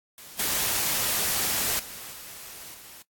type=noise with level steps; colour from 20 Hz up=white; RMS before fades=-45 / -26 / -40 / -42 / -46 dBFS; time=0.18-3.02 s; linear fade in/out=0 ms; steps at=0.39 / 1.79 / 2.13 / 2.74 s; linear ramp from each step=5 ms; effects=noise-tail reverb RT60 0.1 s tail -20 dB re dry + AAC 64 kbps